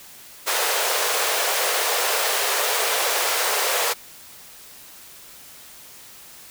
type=high-pass noise; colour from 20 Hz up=pink; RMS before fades=-22 dBFS; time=0.46-3.94 s; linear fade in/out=20 ms; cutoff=430 Hz; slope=48 dB/octave; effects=white hiss -44 dBFS RMS until 6.5 s